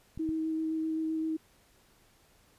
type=clicks; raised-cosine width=5 ms; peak=-29 dBFS; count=2; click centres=0.176 / 0.291 s
type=tone with vibrato; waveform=sine; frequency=318.3 Hz; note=D#4; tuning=39 cents sharp; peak=-29 dBFS; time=0.19-1.37 s; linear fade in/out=10 ms; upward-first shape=square; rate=7.7 Hz; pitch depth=8 cents each way
effects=pink hiss -64 dBFS RMS until 2.58 s + resampled to 32000 Hz